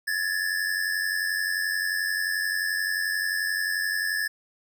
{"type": "tone pair together", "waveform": "square", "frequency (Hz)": [1687, 1778.4], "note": ["G#6", "A6"], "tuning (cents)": [27, 18], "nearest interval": "minor second", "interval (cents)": 91, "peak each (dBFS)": [-28, -29], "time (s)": [0.07, 4.28], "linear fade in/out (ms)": 10, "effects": []}